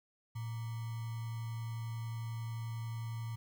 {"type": "tone with sample-and-hold", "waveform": "sine", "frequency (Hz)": 113.9, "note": "A#2", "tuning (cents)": -40, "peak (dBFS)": -37, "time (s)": [0.35, 3.36], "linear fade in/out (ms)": 10, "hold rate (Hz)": 1050, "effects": []}